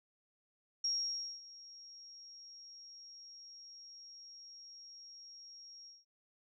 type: tone with ADSR envelope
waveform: sine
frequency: 5588 Hz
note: F8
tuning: in tune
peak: -31 dBFS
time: 0.84-6.05 s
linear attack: 6 ms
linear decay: 560 ms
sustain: -20 dB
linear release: 180 ms
effects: none